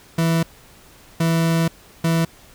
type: tone bursts at uneven times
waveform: 40% pulse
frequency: 164.81 Hz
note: E3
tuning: in tune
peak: -15 dBFS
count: 3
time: 0.18-0.43 / 1.2-1.68 / 2.04-2.25 s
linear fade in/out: 5 ms
effects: pink hiss -48 dBFS RMS until 2.54 s